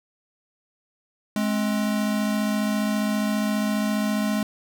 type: tone pair together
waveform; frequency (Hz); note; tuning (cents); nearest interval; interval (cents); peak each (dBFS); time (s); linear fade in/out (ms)
square; 210.8 / 265.6; G#3 / C4; +26 / +26; major third; 400; -23 / -30; 1.36-4.43; 2
effects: none